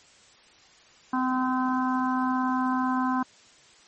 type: harmonic tone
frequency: 256.6 Hz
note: C4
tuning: 34 cents flat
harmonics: 1 / 3 / 4 / 5 / 6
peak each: -25 / -32 / -28 / -36 / -36 dBFS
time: 1.13-3.23 s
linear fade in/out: 5 ms
effects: white hiss -55 dBFS RMS until 3.87 s + MP3 32 kbps